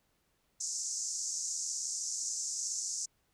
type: band-pass noise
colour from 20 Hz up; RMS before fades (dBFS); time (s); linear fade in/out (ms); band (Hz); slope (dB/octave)
white; -37; 0.6-3.06; 10; 5700 to 7400; 48
effects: pink hiss -75 dBFS RMS until 3.33 s